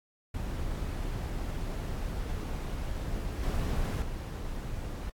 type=noise with level steps; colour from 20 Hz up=brown; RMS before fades=-34 / -30 / -36 dBFS; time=0.34-5.1 s; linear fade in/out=5 ms; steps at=3.43 / 4.02 s; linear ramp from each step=2 ms; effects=AAC 64 kbps